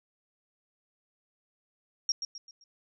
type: tone with echo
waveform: sine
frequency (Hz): 5588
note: F8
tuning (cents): 0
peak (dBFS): -24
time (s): 2.09-2.12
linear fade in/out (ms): 2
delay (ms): 130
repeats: 4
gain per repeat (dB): -8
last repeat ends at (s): 2.64
effects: none